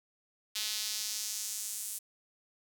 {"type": "tone with high-pass filter sweep", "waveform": "sawtooth", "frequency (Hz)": 213.9, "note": "A3", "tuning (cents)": -49, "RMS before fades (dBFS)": -37, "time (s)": [0.55, 1.99], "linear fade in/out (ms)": 10, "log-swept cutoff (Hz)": [3800, 9100], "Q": 1.6, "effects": ["9-bit"]}